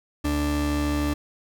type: tone pair together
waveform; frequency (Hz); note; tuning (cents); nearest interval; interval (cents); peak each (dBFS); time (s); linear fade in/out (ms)
40% pulse; 73.42 / 293.7; D2 / D4; 0 / 0; 2 octaves; 2400; -25; 0.24-1.14; 10
effects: none